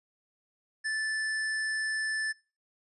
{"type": "tone", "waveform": "square", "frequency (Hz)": 1753, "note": "A6", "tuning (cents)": -7, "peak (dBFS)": -30, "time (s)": [0.84, 2.33], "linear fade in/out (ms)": 20, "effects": ["noise-tail reverb RT60 0.3 s tail -20 dB re dry", "resampled to 24000 Hz"]}